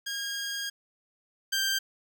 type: tone pair in turn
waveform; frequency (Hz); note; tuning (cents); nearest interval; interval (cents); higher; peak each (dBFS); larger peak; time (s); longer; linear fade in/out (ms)
15% pulse; 1625 / 1577.8; G#6 / G6; -38 / +11; minor second; 51; first; -25 / -19; second; 0.06-0.7 / 1.52-1.79; first; 10
effects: none